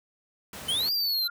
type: noise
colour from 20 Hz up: pink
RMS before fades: -40 dBFS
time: 0.53-0.89 s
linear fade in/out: 2 ms
type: exponential two-way sweep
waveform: square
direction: up then down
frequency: 3000 to 4843 to 4026 Hz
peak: -25 dBFS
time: 0.68-1.28 s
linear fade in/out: 10 ms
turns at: 0.92 s
type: tone with exponential growth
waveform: sine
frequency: 1405 Hz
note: F6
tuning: 10 cents sharp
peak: -32 dBFS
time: 1.2-1.3 s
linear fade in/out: 5 ms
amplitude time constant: 20 ms
effects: high-pass 80 Hz 12 dB/octave